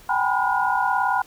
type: tone cluster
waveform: sine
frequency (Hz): 769 / 826 / 966 / 1005 / 1434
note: G5 / G#5 / B5 / B5 / F6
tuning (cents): -33 / -10 / -39 / +30 / +45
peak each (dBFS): -25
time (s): 0.09-1.22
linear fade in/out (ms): 5
effects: pink hiss -49 dBFS RMS until 1.26 s